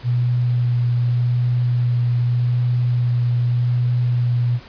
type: tone with vibrato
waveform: sine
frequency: 121.7 Hz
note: B2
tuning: 25 cents flat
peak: -15 dBFS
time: 0.03-4.6 s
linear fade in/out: 50 ms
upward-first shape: sine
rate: 0.84 Hz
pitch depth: 10 cents each way
effects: pink hiss -42 dBFS RMS until 4.68 s + resampled to 11025 Hz